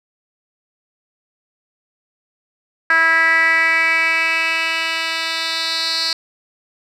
10% pulse tone with band-pass filter sweep, 326.6 Hz, E4, 16 cents flat, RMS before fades -17 dBFS, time 2.9-6.13 s, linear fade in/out 2 ms, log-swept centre 1700 to 4300 Hz, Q 4.9, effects none

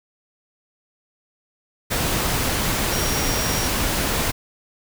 sine tone in noise, 5630 Hz, F8, 13 cents sharp, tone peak -29 dBFS, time 2.91-3.69 s, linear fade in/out 20 ms, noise pink, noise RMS -22 dBFS, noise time 1.9-4.32 s, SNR -10 dB, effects none

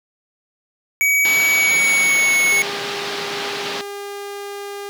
square tone with pitch glide, 2267 to 2201 Hz, C#7 to C#7, +38 to -13 cents, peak -14 dBFS, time 1.01-2.62 s, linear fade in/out 0 ms, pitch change -51 cents, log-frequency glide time 1.5-2.41 s
white band-pass noise, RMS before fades -27 dBFS, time 1.25-3.81 s, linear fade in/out 0 ms, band 140 to 4500 Hz, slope 24 dB/octave
sawtooth tone, 403.6 Hz, G#4, 49 cents flat, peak -24 dBFS, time 2.52-4.89 s, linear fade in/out 0 ms
effects none

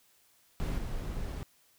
brown noise with level steps, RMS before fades -32 / -36 dBFS, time 0.6-1.43 s, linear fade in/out 0 ms, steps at 0.78 s, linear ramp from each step 2 ms, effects white hiss -66 dBFS RMS until 1.78 s

